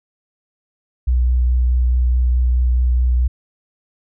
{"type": "tone with vibrato", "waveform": "sine", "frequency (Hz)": 61.74, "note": "B1", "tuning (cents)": 0, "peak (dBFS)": -12, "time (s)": [1.07, 3.28], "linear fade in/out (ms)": 10, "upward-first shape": "triangle", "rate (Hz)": 4.7, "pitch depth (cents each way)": 17, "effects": []}